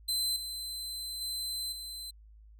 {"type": "tone with level steps", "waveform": "sawtooth", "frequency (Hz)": 4065, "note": "B7", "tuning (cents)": 49, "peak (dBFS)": [-26, -34, -31, -37], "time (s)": [0.08, 2.11], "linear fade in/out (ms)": 10, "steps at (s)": [0.36, 1.21, 1.72], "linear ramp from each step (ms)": 5, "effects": ["added 53 Hz sine -52 dBFS peak until 2.59 s"]}